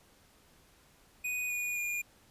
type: tone with pitch steps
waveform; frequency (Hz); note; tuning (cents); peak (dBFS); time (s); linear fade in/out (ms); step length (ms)
square; 2483 / 2454 / 2426; D#7 / D#7 / D#7; -4 / -25 / -44; -33; 1.24-2.02; 10; 260
effects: pink hiss -63 dBFS RMS until 2.3 s + resampled to 32000 Hz